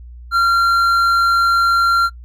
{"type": "tone with hard clipping", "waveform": "triangle", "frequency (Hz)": 1377, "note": "F6", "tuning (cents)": -25, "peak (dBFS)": -12, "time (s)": [0.31, 2.1], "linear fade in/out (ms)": 50, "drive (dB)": 9, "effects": ["noise-tail reverb RT60 0.1 s tail -22 dB re dry", "added 60 Hz sine -33 dBFS peak until 2.24 s"]}